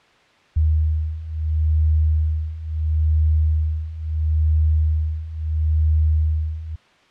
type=beating tone pair; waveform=sine; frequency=77.5 / 78.24 Hz; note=D#2 / D#2; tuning=-6 / +10 cents; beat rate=0.74 Hz; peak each=-21 / -18 dBFS; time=0.56-6.76 s; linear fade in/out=10 ms; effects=white hiss -54 dBFS RMS until 7.1 s + low-pass 3000 Hz 12 dB/octave